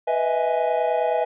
triangle chord, E major seventh, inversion second, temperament equal with one note detuned, 493.9 / 629.8 / 659.3 / 830.6 Hz, B4 / D#5 / E5 / G#5, 0 / +21 / 0 / 0 cents, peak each -23 dBFS, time 0.07-1.25 s, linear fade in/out 10 ms, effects resampled to 8000 Hz

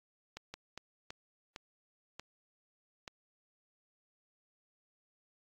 slowing click train, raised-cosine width 0.2 ms, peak -26 dBFS, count 7, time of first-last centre 0.37-3.078 s, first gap 170 ms, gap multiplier 1.39, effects AAC 48 kbps

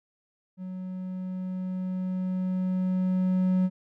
triangle tone with level ramp, 185 Hz, F#3, in tune, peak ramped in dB -32 to -18 dBFS, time 0.57-3.7 s, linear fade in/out 50 ms, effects none

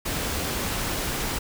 pink noise, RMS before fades -28 dBFS, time 0.05-1.39 s, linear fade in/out 10 ms, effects none

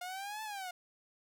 sawtooth exponential two-way sweep, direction up then down, 709 to 880 to 709 Hz, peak -36 dBFS, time 0.01-0.71 s, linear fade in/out 5 ms, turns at 0.43 s, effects none

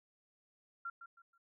sine tone with echo, 1377 Hz, F6, 25 cents flat, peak -39 dBFS, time 0.85-0.9 s, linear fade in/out 5 ms, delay 160 ms, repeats 3, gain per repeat -10 dB, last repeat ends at 1.38 s, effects none

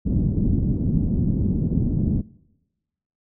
white low-pass noise, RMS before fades -21 dBFS, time 0.05-2.22 s, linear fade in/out 20 ms, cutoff 240 Hz, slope 24 dB/octave, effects noise-tail reverb RT60 1.0 s tail -23 dB re dry

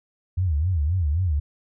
sine tone with vibrato, 82.41 Hz, E2, in tune, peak -19 dBFS, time 0.37-1.4 s, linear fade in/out 10 ms, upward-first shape sine, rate 3.8 Hz, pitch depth 240 cents each way, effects none

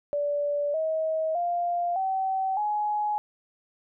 sine tone with pitch steps, 580 / 636.2 / 697.8 / 765.3 / 839.4 Hz, D5 / D#5 / F5 / G5 / G#5, -22 / +38 / -2 / -42 / +18 cents, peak -24 dBFS, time 0.13-3.18 s, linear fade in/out 0 ms, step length 610 ms, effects none

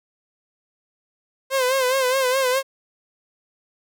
sawtooth tone with vibrato, 520 Hz, C5, 11 cents flat, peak -14 dBFS, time 1.5-2.63 s, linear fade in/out 50 ms, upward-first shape sine, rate 4.8 Hz, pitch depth 73 cents each way, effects none

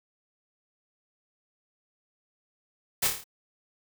white noise with echo, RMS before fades -25 dBFS, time 3.02-3.08 s, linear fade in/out 10 ms, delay 27 ms, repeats 6, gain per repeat -4 dB, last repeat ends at 3.242 s, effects none

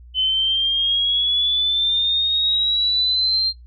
sine exponential sweep, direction up, 3036 to 4186 Hz, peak -16 dBFS, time 0.14-3.53 s, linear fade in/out 50 ms, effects noise-tail reverb RT60 0.2 s tail -22 dB re dry + added 60 Hz sine -40 dBFS peak until 3.66 s

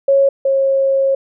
sine tone pair in turn, 550 / 542.1 Hz, C#5 / C#5, -14 / -39 cents, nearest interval unison, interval 25 cents, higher first, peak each -8 / -11 dBFS, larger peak first, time 0.08-0.29 / 0.45-1.15 s, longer second, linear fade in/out 5 ms, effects none

